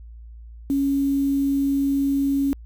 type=tone with quantisation; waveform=sine; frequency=277.2 Hz; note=C#4; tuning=in tune; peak=-18 dBFS; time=0.7-2.53 s; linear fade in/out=0 ms; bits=7; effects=added 57 Hz sine -38 dBFS peak until 2.65 s